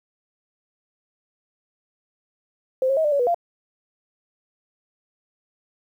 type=tone with pitch steps; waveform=sine; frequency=520 / 542 / 636 / 594 / 565 / 488.7 / 690 Hz; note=C5 / C#5 / D#5 / D5 / C#5 / B4 / F5; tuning=-11 / -39 / +38 / +20 / +33 / -18 / -21 cents; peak=-17 dBFS; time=2.82-3.345 s; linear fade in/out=2 ms; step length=75 ms; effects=9-bit